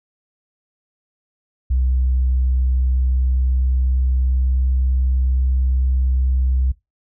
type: tone with pitch glide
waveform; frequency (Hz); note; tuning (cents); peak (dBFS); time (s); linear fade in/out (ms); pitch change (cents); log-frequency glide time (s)
sine; 63.8 to 64.47; C2 to C2; -43 to -25; -13; 1.7-6.72; 10; +18; 2.6-5.55
effects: noise-tail reverb RT60 0.2 s tail -21 dB re dry + tanh soft clip ceiling -11 dBFS